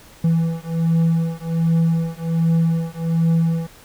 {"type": "beating tone pair", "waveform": "triangle", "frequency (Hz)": [164.4, 165.7], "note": ["E3", "E3"], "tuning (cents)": [-4, 9], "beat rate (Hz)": 1.3, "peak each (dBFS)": -17, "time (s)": [0.24, 3.67], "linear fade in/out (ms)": 5, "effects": ["pink hiss -46 dBFS RMS until 3.84 s"]}